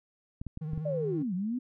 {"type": "clicks", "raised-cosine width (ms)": 5, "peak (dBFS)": -25, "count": 5, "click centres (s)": [0.415, 0.467, 0.574, 0.734, 0.777]}
{"type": "tone with vibrato", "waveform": "triangle", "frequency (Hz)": 155.56, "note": "D#3", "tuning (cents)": 0, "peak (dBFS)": -31, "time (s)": [0.61, 1.23], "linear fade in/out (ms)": 10, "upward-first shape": "triangle", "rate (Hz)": 15, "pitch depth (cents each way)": 67}
{"type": "linear two-way sweep", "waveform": "sine", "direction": "down then up", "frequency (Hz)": [608, 173.4, 258.9], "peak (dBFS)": -29, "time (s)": [0.85, 1.59], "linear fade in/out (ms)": 10, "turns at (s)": 1.34}
{"effects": []}